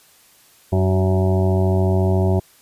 harmonic tone with a mistuned harmonic, 94 Hz, F#2, 28 cents sharp, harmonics 1 / 2 / 3 / 4 / 6 / 7 / 8 / 9 / 10, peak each -16 / -22 / -32 / -22 / -30 / -26 / -36 / -34 / -37 dBFS, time 0.72-2.4 s, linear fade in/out 10 ms, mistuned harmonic 3, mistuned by +34 cents, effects white hiss -52 dBFS RMS until 2.61 s + resampled to 32000 Hz

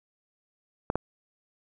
clicks, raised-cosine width 1 ms, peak -12 dBFS, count 2, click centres 0.901 / 0.956 s, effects none

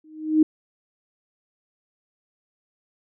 sine tone with exponential growth, 311.1 Hz, D#4, in tune, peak -10 dBFS, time 0.04-0.43 s, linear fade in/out 5 ms, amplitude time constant 83 ms, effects none

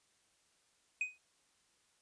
triangle tone with exponential decay, 2503 Hz, D#7, 10 cents sharp, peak -28 dBFS, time 1.01-1.18 s, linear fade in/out 2 ms, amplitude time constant 36 ms, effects white hiss -73 dBFS RMS until 2.01 s + resampled to 22050 Hz

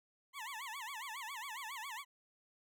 20% pulse tone with vibrato, 990 Hz, B5, 4 cents sharp, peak -38 dBFS, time 0.33-2.05 s, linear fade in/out 50 ms, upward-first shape sine, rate 7.3 Hz, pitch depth 250 cents each way, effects none

